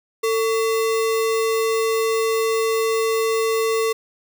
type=tone with sample-and-hold; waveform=sine; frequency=447.5 Hz; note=A4; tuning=29 cents sharp; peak=-17 dBFS; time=0.23-3.93 s; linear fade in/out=10 ms; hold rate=1575 Hz; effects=none